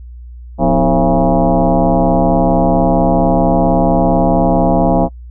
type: tone with frequency modulation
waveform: sine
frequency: 251.8 Hz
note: B3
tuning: 34 cents sharp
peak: -8 dBFS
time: 0.58-5.09 s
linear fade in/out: 50 ms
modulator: 142 Hz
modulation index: 4.1
effects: noise-tail reverb RT60 0.1 s tail -25 dB re dry + added 60 Hz sine -29 dBFS peak until 5.3 s